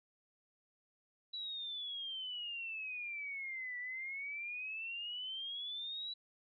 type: exponential two-way sweep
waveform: sine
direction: down then up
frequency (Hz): 3951 to 1955 to 3951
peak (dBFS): -40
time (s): 1.33-6.14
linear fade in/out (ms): 10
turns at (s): 3.78
effects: none